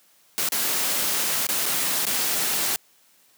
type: noise with dropouts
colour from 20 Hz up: white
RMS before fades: -24 dBFS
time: 0.38-2.76 s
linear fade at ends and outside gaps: 0 ms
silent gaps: 0.488-0.521 / 1.468-1.489 / 1.657-1.662 / 2.053-2.067 s
effects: white hiss -59 dBFS RMS until 3.37 s + high-pass 150 Hz 12 dB/octave